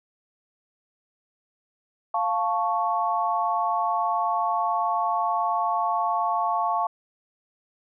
sine chord, F augmented, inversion none, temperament equal, 698.5 / 880 / 1108.7 Hz, F5 / A5 / C#6, 0 / 0 / 0 cents, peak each -26 dBFS, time 2.14-6.87 s, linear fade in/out 5 ms, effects none

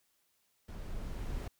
brown noise with level ramp, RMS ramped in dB -43 to -36 dBFS, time 0.68-1.48 s, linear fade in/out 5 ms, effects white hiss -75 dBFS RMS until 1.59 s

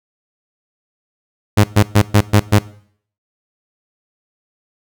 sawtooth tone bursts, 103.83 Hz, G#2, in tune, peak -3 dBFS, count 6, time 1.57-2.59 s, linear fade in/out 10 ms, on 70 ms, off 120 ms, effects noise-tail reverb RT60 0.6 s tail -20 dB re dry

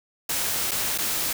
white noise with dropouts, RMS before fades -26 dBFS, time 0.29-1.33 s, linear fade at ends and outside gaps 5 ms, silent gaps 0.711-0.715 / 0.978-0.984 s, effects none

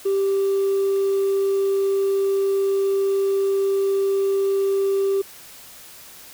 triangle tone with hard clipping, 392 Hz, G4, in tune, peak -17 dBFS, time 0.05-5.22 s, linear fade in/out 10 ms, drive 2 dB, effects white hiss -43 dBFS RMS until 6.33 s

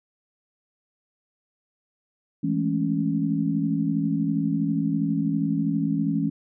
sine chord, A major seventh, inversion second, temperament equal, 164.81 / 207.7 / 220 / 277.2 Hz, E3 / G#3 / A3 / C#4, 0 / 0 / 0 / 0 cents, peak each -26 / -28 / -30 / -25 dBFS, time 2.43-6.3 s, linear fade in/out 10 ms, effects none

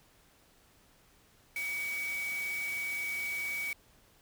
sine tone in noise, 2265 Hz, C#7, 37 cents sharp, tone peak -33 dBFS, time 1.56-3.73 s, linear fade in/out 2 ms, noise white, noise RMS -45 dBFS, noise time 1.56-3.73 s, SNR +9 dB, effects pink hiss -64 dBFS RMS until 4.21 s

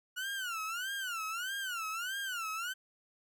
30% pulse tone with vibrato, 1438 Hz, F#6, 50 cents flat, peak -33 dBFS, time 0.16-2.74 s, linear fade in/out 20 ms, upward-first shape sine, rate 1.6 Hz, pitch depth 200 cents each way, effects none

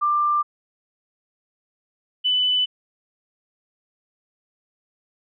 sine tone pair in turn, 1187 / 2996 Hz, D6 / F#7, +18 / +21 cents, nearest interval octave + major third, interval 1603 cents, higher second, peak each -17 dBFS, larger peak neither, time 0.01-0.43 / 2.24-2.66 s, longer neither, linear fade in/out 20 ms, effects none

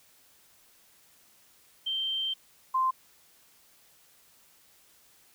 sine tone pair in turn, 3136 / 1042.3 Hz, G7 / C6, 0 / -7 cents, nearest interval octave + perfect fifth, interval 1907 cents, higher first, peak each -28 / -23 dBFS, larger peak second, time 1.86-2.34 / 2.74-2.91 s, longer first, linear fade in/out 10 ms, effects white hiss -61 dBFS RMS until 5.34 s

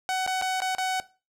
sawtooth tone with dropouts, 750 Hz, F#5, 23 cents sharp, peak -21 dBFS, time 0.09-1 s, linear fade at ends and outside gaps 0 ms, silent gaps 0.264-0.275 / 0.414-0.422 / 0.603-0.619 / 0.75-0.783 s, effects noise-tail reverb RT60 0.3 s tail -17 dB re dry + low-pass 10000 Hz 12 dB/octave

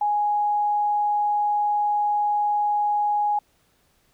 sine tone, 830.6 Hz, G#5, in tune, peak -19 dBFS, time 0.01-3.39 s, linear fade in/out 5 ms, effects pink hiss -64 dBFS RMS until 4.13 s

